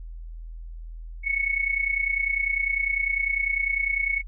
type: tone with amplitude modulation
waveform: sine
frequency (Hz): 2211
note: C#7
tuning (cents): -5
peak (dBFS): -19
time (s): 1.23-4.23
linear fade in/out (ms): 50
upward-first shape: sine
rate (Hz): 30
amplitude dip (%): 75
effects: added 41 Hz sine -35 dBFS peak until 4.27 s